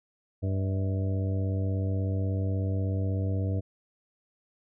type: harmonic tone with a mistuned harmonic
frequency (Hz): 96.4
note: G2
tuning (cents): -28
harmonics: 1 / 2 / 3 / 4 / 5 / 6 / 7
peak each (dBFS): -26 / -37 / -37 / -45 / -40 / -47 / -43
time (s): 0.42-3.61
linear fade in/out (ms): 20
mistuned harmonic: 7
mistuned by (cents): -74
effects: none